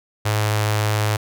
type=tone with notch filter; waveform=sawtooth; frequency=106.2 Hz; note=G#2; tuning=39 cents sharp; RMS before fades=-20 dBFS; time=0.25-1.17 s; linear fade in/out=10 ms; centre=230 Hz; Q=0.53; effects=none